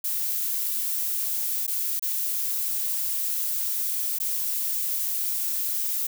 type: noise with dropouts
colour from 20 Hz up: violet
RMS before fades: -27 dBFS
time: 0.04-6.07 s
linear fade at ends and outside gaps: 5 ms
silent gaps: 1.666-1.677 / 1.995-2.024 / 4.187-4.2 s
effects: none